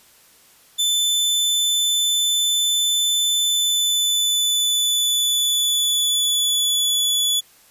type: tone with pitch glide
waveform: sawtooth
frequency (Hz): 3520 to 3430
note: A7 to A7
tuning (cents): 0 to -45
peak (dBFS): -14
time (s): 0.78-7.41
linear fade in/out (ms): 20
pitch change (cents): -45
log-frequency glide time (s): 3.41-6.96
effects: white hiss -52 dBFS RMS until 7.7 s + resampled to 32000 Hz